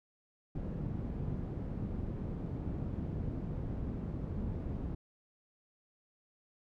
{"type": "low-pass noise", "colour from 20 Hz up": "white", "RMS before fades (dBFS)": -38, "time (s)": [0.55, 4.95], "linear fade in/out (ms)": 5, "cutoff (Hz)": 180, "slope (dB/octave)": 12, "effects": []}